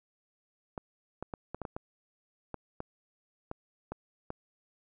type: clicks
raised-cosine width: 1 ms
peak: -23 dBFS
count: 12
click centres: 0.778 / 1.226 / 1.338 / 1.546 / 1.617 / 1.652 / 1.765 / 2.543 / 2.804 / 3.514 / 3.92 / 4.304 s
effects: none